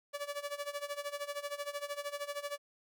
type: tone with tremolo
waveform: sawtooth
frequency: 576 Hz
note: D5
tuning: 34 cents flat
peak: -31 dBFS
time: 0.13-2.58 s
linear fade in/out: 20 ms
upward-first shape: sine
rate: 13 Hz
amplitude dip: 85%
effects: none